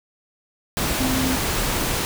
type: tone in noise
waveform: sine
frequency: 260 Hz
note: C4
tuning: 11 cents flat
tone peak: -22 dBFS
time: 1-1.36 s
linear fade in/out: 0 ms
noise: pink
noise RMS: -23 dBFS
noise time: 0.77-2.05 s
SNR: -2 dB
effects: none